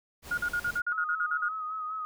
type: noise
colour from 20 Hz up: pink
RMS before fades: -44 dBFS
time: 0.22-0.82 s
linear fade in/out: 50 ms
type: tone bursts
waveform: sine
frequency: 1431 Hz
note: F6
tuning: 42 cents sharp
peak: -26 dBFS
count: 11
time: 0.31-1.486 s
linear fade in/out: 5 ms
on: 66 ms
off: 45 ms
type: tone with vibrato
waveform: sine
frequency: 1265 Hz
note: D#6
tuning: 28 cents sharp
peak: -32 dBFS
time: 0.92-2.05 s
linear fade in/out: 0 ms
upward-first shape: sine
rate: 5.1 Hz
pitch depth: 37 cents each way
effects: none